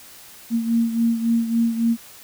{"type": "beating tone pair", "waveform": "sine", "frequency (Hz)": [229.9, 233.5], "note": ["A#3", "A#3"], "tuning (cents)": [-24, 3], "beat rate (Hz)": 3.6, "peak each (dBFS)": [-18, -24], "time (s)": [0.5, 1.97], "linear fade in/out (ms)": 50, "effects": ["white hiss -44 dBFS RMS until 2.23 s"]}